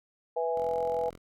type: chord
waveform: sine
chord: E major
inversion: second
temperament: equal with one note detuned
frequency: 493.9 / 659.3 / 827.3 Hz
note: B4 / E5 / G#5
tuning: 0 / 0 / -7 cents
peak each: -29 / -33 / -33 dBFS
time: 0.36-1.1 s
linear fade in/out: 10 ms
type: tone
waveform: 5% pulse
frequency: 43.22 Hz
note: F1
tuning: 17 cents flat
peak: -35 dBFS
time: 0.55-1.18 s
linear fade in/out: 20 ms
effects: none